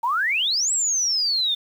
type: exponential two-way sweep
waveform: sine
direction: up then down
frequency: 886 to 7902 to 3535 Hz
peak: -19 dBFS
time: 0.03-1.55 s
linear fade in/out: 10 ms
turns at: 0.72 s
effects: 8-bit